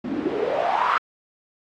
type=noise with band-pass filter sweep; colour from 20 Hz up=white; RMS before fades=-23 dBFS; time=0.04-0.98 s; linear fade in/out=5 ms; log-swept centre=220 to 1300 Hz; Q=6.6; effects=low-pass 3000 Hz 12 dB/octave + AAC 48 kbps